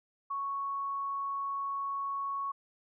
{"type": "tone", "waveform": "sine", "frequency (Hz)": 1108.7, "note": "C#6", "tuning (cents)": 0, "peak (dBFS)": -32, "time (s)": [0.3, 2.52], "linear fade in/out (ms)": 10, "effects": []}